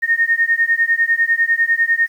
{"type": "beating tone pair", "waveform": "sine", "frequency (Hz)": [1838, 1848], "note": ["A#6", "A#6"], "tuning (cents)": [-25, -16], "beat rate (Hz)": 10, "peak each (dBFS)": -16, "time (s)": [0.02, 2.08], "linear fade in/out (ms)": 20, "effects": ["8-bit"]}